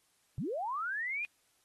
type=linear sweep; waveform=sine; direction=up; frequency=105 to 2489 Hz; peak=-33 dBFS; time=0.38-1.25 s; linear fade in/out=0 ms; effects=white hiss -72 dBFS RMS until 1.64 s + AAC 32 kbps